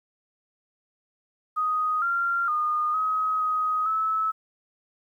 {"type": "tone with pitch steps", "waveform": "sine", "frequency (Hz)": [1248, 1383, 1223, 1268, 1257, 1301], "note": ["D#6", "F6", "D#6", "D#6", "D#6", "E6"], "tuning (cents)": [5, -17, -30, 32, 17, -23], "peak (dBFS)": -22, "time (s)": [1.56, 4.32], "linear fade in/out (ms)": 20, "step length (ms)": 460, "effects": ["10-bit"]}